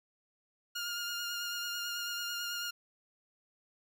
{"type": "tone with vibrato", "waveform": "15% pulse", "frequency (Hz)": 1415, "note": "F6", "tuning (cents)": 22, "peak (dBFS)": -29, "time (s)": [0.75, 2.71], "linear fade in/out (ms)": 10, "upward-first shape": "triangle", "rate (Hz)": 9.1, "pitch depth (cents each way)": 26, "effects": []}